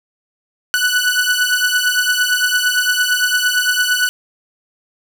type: beating tone pair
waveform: sawtooth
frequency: 1480 / 1488.8 Hz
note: F#6 / F#6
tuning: 0 / +10 cents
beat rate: 8.8 Hz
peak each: -13 dBFS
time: 0.74-4.09 s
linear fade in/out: 0 ms
effects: none